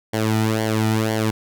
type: tone with flanger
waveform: sawtooth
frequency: 109.8 Hz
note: A2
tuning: 3 cents flat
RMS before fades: -20 dBFS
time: 0.13-1.31 s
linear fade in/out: 10 ms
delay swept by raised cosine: 0.78 to 1.88 ms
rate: 2 Hz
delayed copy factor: -0.75
effects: none